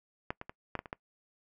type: clicks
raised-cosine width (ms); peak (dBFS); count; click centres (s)
0.5; -18 / -25 / -27 / -18 / -21 / -29 / -21; 7; 0.305 / 0.414 / 0.495 / 0.753 / 0.791 / 0.858 / 0.929
effects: noise-tail reverb RT60 0.1 s tail -23 dB re dry